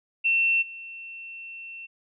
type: tone with level steps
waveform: sine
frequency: 2700 Hz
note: E7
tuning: 41 cents sharp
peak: -19 / -37 dBFS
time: 0.24-1.87 s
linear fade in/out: 20 ms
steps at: 0.61 s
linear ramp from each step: 20 ms
effects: none